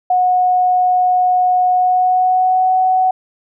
sine tone with pitch glide, 730 to 745.8 Hz, F#5 to F#5, -24 to +14 cents, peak -10 dBFS, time 0.1-3.11 s, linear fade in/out 5 ms, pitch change +38 cents, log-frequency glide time 1.72-2.74 s, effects none

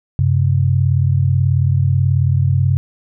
sine tone pair together, 95.3 / 133.71 Hz, G2 / C3, -48 / +38 cents, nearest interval tritone, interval 586 cents, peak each -14 dBFS, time 0.19-2.77 s, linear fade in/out 0 ms, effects none

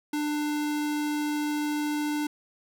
square tone, 297.7 Hz, D4, 24 cents sharp, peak -27 dBFS, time 0.13-2.27 s, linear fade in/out 5 ms, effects none

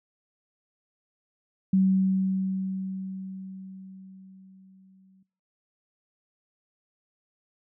sine tone with exponential decay, 190 Hz, F#3, 46 cents sharp, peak -17 dBFS, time 1.73-5.23 s, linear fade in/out 5 ms, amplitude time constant 760 ms, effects noise-tail reverb RT60 0.5 s tail -22 dB re dry

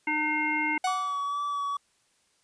harmonic tone, 304.1 Hz, D#4, 40 cents flat, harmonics 1 / 3 / 5 / 7 / 9, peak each -32 / -31 / -37 / -27 / -39 dBFS, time 0.07-0.78 s, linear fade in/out 5 ms
45% pulse tone with exponential decay, 740 Hz, F#5, in tune, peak -23 dBFS, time 0.84-1.3 s, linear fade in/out 5 ms, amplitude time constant 100 ms
triangle tone with vibrato, 1144 Hz, D6, 46 cents flat, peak -26 dBFS, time 0.87-1.77 s, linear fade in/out 5 ms, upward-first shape sine, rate 2.2 Hz, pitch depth 18 cents each way
effects white hiss -68 dBFS RMS until 2.43 s + resampled to 22050 Hz

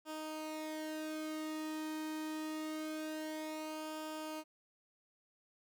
sawtooth tone with flanger, 311.1 Hz, D#4, in tune, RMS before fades -42 dBFS, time 0.05-4.44 s, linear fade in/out 50 ms, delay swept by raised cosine 0.49 to 1.44 ms, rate 0.25 Hz, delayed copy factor -0.65, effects none

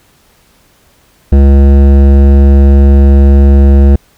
sine tone with hard clipping, 69.3 Hz, C#2, in tune, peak -3 dBFS, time 1.32-3.96 s, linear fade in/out 5 ms, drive 14 dB, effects pink hiss -48 dBFS RMS until 4.17 s

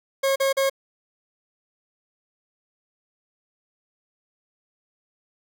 40% pulse tone bursts, 543 Hz, C#5, 36 cents flat, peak -18 dBFS, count 3, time 0.23-0.698 s, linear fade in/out 10 ms, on 130 ms, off 39 ms, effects none

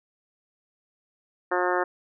harmonic tone, 179.7 Hz, F3, 50 cents sharp, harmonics 2 / 3 / 4 / 5 / 6 / 7 / 8 / 9 / 10, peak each -27 / -29 / -30 / -31 / -32 / -32 / -33 / -34 / -34 dBFS, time 1.51-1.84 s, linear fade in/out 10 ms, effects none

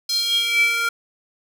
square tone with high-pass filter sweep, 464.5 Hz, A#4, 6 cents flat, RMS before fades -20 dBFS, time 0.09-0.89 s, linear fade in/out 5 ms, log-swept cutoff 4600 to 1600 Hz, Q 7.9, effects none

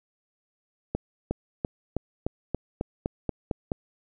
accelerating click train, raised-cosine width 2 ms, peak -13 dBFS, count 11, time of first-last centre 0.95-3.718 s, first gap 360 ms, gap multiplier 0.94, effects none

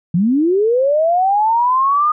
sine linear sweep, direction up, 160 to 1232 Hz, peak -11 dBFS, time 0.14-2.12 s, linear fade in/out 5 ms, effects none

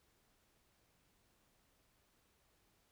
silence, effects pink hiss -75 dBFS RMS until 2.91 s

